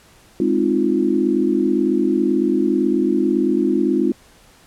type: chord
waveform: sine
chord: F minor seventh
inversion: first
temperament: equal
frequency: 207.7 / 261.6 / 311.1 / 349.2 Hz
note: Ab3 / C4 / Eb4 / F4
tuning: 0 / 0 / 0 / 0 cents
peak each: -22 / -20 / -20 / -19 dBFS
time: 0.4-4.12 s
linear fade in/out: 2 ms
effects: pink hiss -50 dBFS RMS until 4.66 s + low-pass 12000 Hz 12 dB/octave